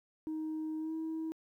sine tone with pitch glide, 313.4 to 320.4 Hz, D#4 to E4, +13 to -49 cents, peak -33 dBFS, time 0.27-1.32 s, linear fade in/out 0 ms, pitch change +38 cents, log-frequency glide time 0.79-0.93 s, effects tanh soft clip ceiling -33 dBFS + 12-bit

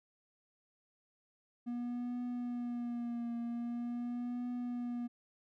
triangle tone with vibrato, 240 Hz, B3, 49 cents flat, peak -34 dBFS, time 1.66-5.08 s, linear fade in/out 20 ms, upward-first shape triangle, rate 0.44 Hz, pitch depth 39 cents each way, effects none

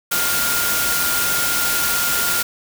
sine tone in noise, 1409 Hz, F6, 15 cents sharp, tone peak -23 dBFS, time 0.11-2.43 s, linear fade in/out 10 ms, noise white, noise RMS -20 dBFS, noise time 0.11-2.43 s, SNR -6 dB, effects none

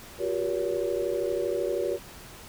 sine tone cluster, 358.9 / 391.6 / 476.1 / 566 Hz, F4 / G4 / A#4 / C#5, +47 / -2 / +37 / +36 cents, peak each -31 dBFS, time 0.18-1.99 s, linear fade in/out 50 ms, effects pink hiss -46 dBFS RMS until 2.48 s

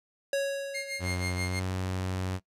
square tone with exponential decay, 554.4 Hz, C#5, in tune, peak -25 dBFS, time 0.33-1.76 s, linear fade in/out 2 ms, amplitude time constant 310 ms
sawtooth tone with tremolo, 2125 Hz, C7, 26 cents sharp, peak -28 dBFS, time 0.74-1.6 s, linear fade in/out 10 ms, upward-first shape sine, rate 6.2 Hz, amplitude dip 80%
sawtooth tone with pitch glide, 90.6 to 93.04 Hz, F#2 to F#2, -36 to +10 cents, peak -26 dBFS, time 0.99-2.4 s, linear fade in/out 50 ms, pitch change +46 cents, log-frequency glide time 1.45-1.6 s
effects noise-tail reverb RT60 0.1 s tail -19 dB re dry + low-pass 11000 Hz 12 dB/octave

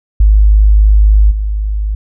sine tone with level steps, 51.91 Hz, G#1, in tune, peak -3 / -12 dBFS, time 0.2-1.95 s, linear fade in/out 5 ms, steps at 1.3 s, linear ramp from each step 20 ms, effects none

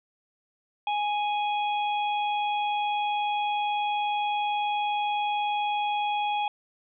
harmonic tone, 830.6 Hz, G#5, in tune, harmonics 1 / 3 / 4, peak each -25 / -35 / -37 dBFS, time 0.87-6.48 s, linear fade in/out 2 ms, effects none

